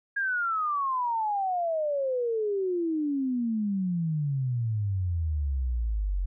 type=exponential sweep; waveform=sine; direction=down; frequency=1643 to 44.21 Hz; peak=-25 dBFS; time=0.16-6.26 s; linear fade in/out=10 ms; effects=none